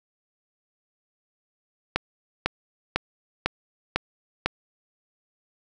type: click train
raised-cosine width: 0.3 ms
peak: -5 dBFS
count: 6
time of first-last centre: 1.96-4.46 s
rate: 2 Hz
effects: none